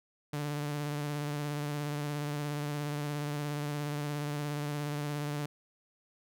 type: tone with vibrato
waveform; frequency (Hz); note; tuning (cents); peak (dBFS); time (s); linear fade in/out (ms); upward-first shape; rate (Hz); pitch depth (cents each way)
sawtooth; 146.83; D3; 0; -29; 0.33-5.46; 5; sine; 17; 28
effects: none